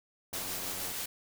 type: click train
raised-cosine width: 1 ms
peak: -33 dBFS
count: 55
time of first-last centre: 0.33-0.915 s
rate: 92.3 Hz
type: noise with tremolo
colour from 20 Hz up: white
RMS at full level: -36 dBFS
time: 0.33-1.06 s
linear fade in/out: 5 ms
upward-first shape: triangle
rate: 6.3 Hz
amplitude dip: 30%
effects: none